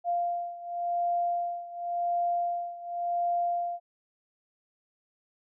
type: beating tone pair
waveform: sine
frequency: 696 / 696.91 Hz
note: F5 / F5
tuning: -6 / -4 cents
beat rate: 0.91 Hz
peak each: -29 / -32 dBFS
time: 0.04-3.8 s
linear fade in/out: 50 ms
effects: none